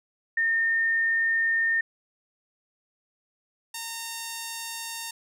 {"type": "tone pair in turn", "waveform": ["sine", "5% pulse"], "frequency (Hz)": [1822, 916.8], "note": ["A#6", "A#5"], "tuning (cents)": [-40, -29], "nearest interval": "octave", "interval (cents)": 1189, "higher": "first", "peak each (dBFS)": -21, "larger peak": "neither", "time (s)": [[0.37, 1.81], [3.74, 5.11]], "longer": "first", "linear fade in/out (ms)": 5, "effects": []}